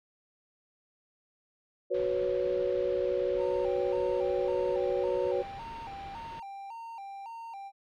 sine chord, F# suspended fourth, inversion none, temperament equal, 370 / 493.9 / 554.4 Hz, F#4 / B4 / C#5, 0 / 0 / 0 cents, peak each -31 dBFS, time 1.9-5.43 s, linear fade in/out 20 ms
pink low-pass noise, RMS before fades -48 dBFS, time 1.94-6.4 s, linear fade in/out 5 ms, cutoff 3900 Hz, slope 24 dB/octave
triangle tone with vibrato, 851 Hz, G#5, 42 cents sharp, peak -38 dBFS, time 3.37-7.72 s, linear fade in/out 50 ms, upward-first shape square, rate 1.8 Hz, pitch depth 130 cents each way
effects none

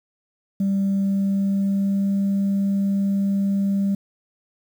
sine tone with pitch glide, 196 to 197.59 Hz, G3 to G3, 0 to +14 cents, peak -16 dBFS, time 0.6-3.95 s, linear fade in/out 5 ms, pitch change +14 cents, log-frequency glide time 1.02-2.16 s, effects tanh soft clip ceiling -16 dBFS + 8-bit

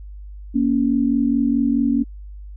sine tone pair together, 235.3 / 280 Hz, A#3 / C#4, +16 / +18 cents, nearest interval minor third, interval 302 cents, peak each -18 dBFS, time 0.54-2.04 s, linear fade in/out 20 ms, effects added 50 Hz sine -33 dBFS peak until 2.56 s

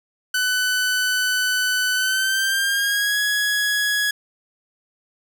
sawtooth tone with pitch glide, 1500 to 1674 Hz, F#6 to G#6, +23 to +13 cents, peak -15 dBFS, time 0.34-4.11 s, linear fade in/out 5 ms, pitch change +190 cents, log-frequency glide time 1.93-3.19 s, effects none

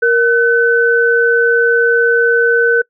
sine tone pair together, 467.9 / 1511.5 Hz, A#4 / F#6, +6 / +36 cents, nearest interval octave + minor sixth, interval 2030 cents, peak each -11 dBFS, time 0.02-2.82 s, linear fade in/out 10 ms, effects noise-tail reverb RT60 0.1 s tail -24 dB re dry

